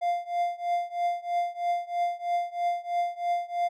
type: tone with tremolo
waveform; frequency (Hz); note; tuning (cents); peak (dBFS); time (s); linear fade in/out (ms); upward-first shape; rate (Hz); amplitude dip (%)
triangle; 698; F5; -1; -20; 0.01-3.69; 20; triangle; 3.1; 95
effects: none